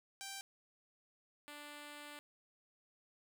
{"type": "tone pair in turn", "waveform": "5% pulse", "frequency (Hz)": [784, 293.7], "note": ["G5", "D4"], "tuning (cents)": [0, 0], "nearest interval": "octave + perfect fourth", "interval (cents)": 1700, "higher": "first", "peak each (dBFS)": [-33, -38], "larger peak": "first", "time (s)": [[0.21, 0.41], [1.48, 2.19]], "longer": "second", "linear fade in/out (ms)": 0, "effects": []}